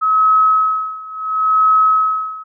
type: tone with tremolo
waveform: sine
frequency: 1282 Hz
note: E6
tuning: 49 cents flat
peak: -8 dBFS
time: 0.01-2.44 s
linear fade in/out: 20 ms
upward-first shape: sine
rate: 0.72 Hz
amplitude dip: 90%
effects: none